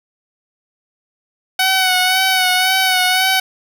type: tone with vibrato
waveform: 10% pulse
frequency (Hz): 747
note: F#5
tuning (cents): +16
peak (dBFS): -4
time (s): 1.59-3.4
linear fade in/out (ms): 5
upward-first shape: sine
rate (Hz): 1.9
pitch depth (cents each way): 34
effects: none